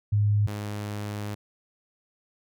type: tone pair in turn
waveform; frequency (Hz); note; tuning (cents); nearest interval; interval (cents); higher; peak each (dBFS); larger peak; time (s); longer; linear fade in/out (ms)
sine / sawtooth; 103.8 / 103.8; G#2 / G#2; 0 / 0; unison; 0; neither; -19 / -27; first; 0.12-0.47 / 0.47-1.35; second; 10
effects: none